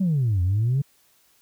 sine exponential two-way sweep, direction down then up, 198.7 to 86.6 to 144.2 Hz, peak -17 dBFS, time 0-0.82 s, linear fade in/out 10 ms, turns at 0.42 s, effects tanh soft clip ceiling -16 dBFS + white hiss -61 dBFS RMS until 1.41 s

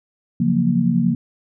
sine chord, Gb major seventh, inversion second, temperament equal, 138.59 / 174.61 / 185 / 233.1 Hz, Db3 / F3 / Gb3 / Bb3, 0 / 0 / 0 / 0 cents, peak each -23 / -19 / -23 / -18 dBFS, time 0.4-1.15 s, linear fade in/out 5 ms, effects none

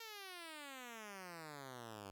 5% pulse exponential sweep, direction down, 463 to 95.4 Hz, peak -38 dBFS, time 0-2.11 s, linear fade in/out 5 ms, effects none

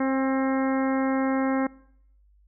harmonic tone with a mistuned harmonic, 265.9 Hz, C4, 28 cents sharp, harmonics 1 / 2 / 3 / 4 / 5 / 6 / 7 / 8, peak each -23 / -29 / -33 / -35 / -37 / -39 / -40 / -41 dBFS, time 0-1.67 s, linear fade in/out 5 ms, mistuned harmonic 3, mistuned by +15 cents, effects noise-tail reverb RT60 0.7 s tail -22 dB re dry + added 50 Hz sine -56 dBFS peak until 2.47 s

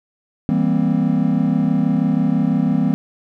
triangle chord, C dominant seventh, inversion first, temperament just, 163.52 / 196.22 / 235.5 / 261.6 Hz, E3 / G3 / Bb3 / C4, -14 / +2 / +18 / 0 cents, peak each -18 dBFS, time 0.49-2.94 s, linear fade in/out 0 ms, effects none

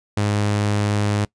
sawtooth tone, 103.5 Hz, G#2, 5 cents flat, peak -14 dBFS, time 0.17-1.25 s, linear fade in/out 5 ms, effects noise-tail reverb RT60 0.1 s tail -22 dB re dry + resampled to 22050 Hz

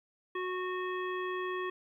harmonic tone, 367.1 Hz, F#4, 14 cents flat, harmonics 1 / 3 / 5 / 7 / 9, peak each -35 / -38 / -41 / -48 / -51 dBFS, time 0.35-1.7 s, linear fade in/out 5 ms, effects 12-bit

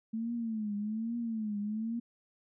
sine tone with vibrato, 220 Hz, A3, in tune, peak -32 dBFS, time 0.13-2 s, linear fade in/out 10 ms, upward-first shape triangle, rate 1.2 Hz, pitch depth 140 cents each way, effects none

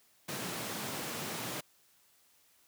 pink high-pass noise, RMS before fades -39 dBFS, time 0.28-1.61 s, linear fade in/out 10 ms, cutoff 130 Hz, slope 24 dB/octave, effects white hiss -67 dBFS RMS until 2.67 s + high-pass 60 Hz 12 dB/octave

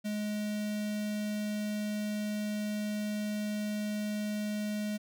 square tone with notch filter, 209.9 Hz, G#3, 19 cents sharp, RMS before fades -34 dBFS, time 0.04-4.98 s, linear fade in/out 20 ms, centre 1100 Hz, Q 1.6, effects none

